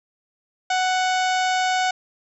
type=harmonic tone with a mistuned harmonic; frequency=742 Hz; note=F#5; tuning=5 cents sharp; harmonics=1 / 2 / 3 / 4 / 5 / 6 / 7 / 8 / 9 / 10; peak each=-20 / -26 / -30 / -32 / -34 / -36 / -37 / -38 / -39 / -40 dBFS; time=0.7-1.91 s; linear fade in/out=5 ms; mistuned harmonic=5; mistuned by=-29 cents; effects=none